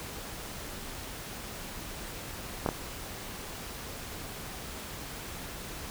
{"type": "clicks", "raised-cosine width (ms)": 1, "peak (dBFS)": -13, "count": 2, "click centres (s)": [2.662, 2.689], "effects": ["pink hiss -41 dBFS RMS until 5.9 s"]}